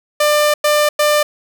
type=tone bursts at uneven times; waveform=sawtooth; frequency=596 Hz; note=D5; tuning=25 cents sharp; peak=-7 dBFS; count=3; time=0.2-0.54 / 0.64-0.89 / 0.99-1.23 s; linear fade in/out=5 ms; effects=none